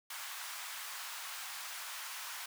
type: high-pass noise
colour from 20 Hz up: pink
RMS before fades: -44 dBFS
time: 0.1-2.46 s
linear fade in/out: 5 ms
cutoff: 950 Hz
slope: 24 dB/octave
effects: none